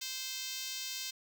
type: tone with high-pass filter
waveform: 5% pulse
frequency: 521 Hz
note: C5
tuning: 7 cents flat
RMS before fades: -40 dBFS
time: 0.01-1.11 s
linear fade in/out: 10 ms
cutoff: 3200 Hz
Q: 0.75
effects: none